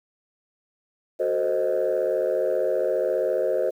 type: chord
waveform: sine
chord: F# diminished seventh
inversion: none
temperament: equal with one note detuned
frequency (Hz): 370 / 448.5 / 523.3 / 622.3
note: F#4 / A4 / C5 / Eb5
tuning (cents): 0 / +33 / 0 / 0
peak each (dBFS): -27 / -27 / -23 / -25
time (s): 1.19-3.71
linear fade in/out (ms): 20
effects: tanh soft clip ceiling -15 dBFS + 9-bit